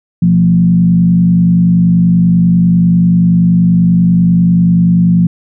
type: tone with frequency modulation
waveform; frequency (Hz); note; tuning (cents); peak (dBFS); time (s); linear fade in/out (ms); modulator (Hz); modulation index
sine; 174.8; F3; +2; -5; 0.22-5.27; 5; 50.3; 0.63
effects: none